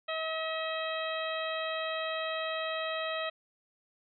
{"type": "harmonic tone", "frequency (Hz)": 640, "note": "D#5", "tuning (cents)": 49, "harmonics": [1, 2, 3, 4, 5, 6], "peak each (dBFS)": [-35, -38, -40, -41, -42, -43], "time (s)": [0.08, 3.3], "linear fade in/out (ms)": 10, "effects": []}